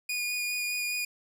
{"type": "tone with vibrato", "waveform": "sawtooth", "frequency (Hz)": 2450, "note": "D#7", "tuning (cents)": -27, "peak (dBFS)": -26, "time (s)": [0.09, 1.05], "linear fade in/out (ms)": 5, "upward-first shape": "sine", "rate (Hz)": 4.9, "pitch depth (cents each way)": 12, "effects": []}